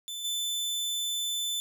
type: tone with level steps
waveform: sawtooth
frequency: 3520 Hz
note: A7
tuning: in tune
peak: -32 / -26 dBFS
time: 0.08-1.6 s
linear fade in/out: 0 ms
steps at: 0.24 s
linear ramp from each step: 10 ms
effects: none